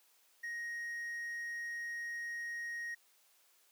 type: tone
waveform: triangle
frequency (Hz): 1876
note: A#6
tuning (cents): +11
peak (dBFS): -37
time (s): 0.43-2.95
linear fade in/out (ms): 10
effects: white hiss -69 dBFS RMS until 3.71 s + high-pass 400 Hz 12 dB/octave